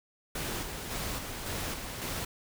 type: noise with tremolo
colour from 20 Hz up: pink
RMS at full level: -35 dBFS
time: 0.35-2.25 s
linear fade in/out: 5 ms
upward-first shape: square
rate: 1.8 Hz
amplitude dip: 40%
effects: none